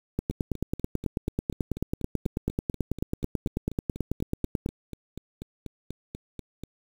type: two click trains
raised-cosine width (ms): 3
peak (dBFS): -13 / -24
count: 42 / 27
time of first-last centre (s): 0.19-4.661 / 0.31-6.636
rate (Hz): 9.17 / 4.11
effects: 7-bit